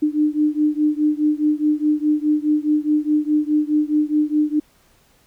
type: beating tone pair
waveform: sine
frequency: 299.6 / 304.4 Hz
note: D4 / D#4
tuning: +35 / -38 cents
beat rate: 4.8 Hz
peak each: -18 / -19 dBFS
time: 0.02-4.6 s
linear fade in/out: 10 ms
effects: pink hiss -57 dBFS RMS until 5.26 s